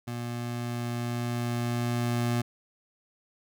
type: tone with level ramp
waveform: 25% pulse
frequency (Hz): 119.9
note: A#2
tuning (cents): +49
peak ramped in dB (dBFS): -29 to -21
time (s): 0.07-2.42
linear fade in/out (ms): 10
effects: none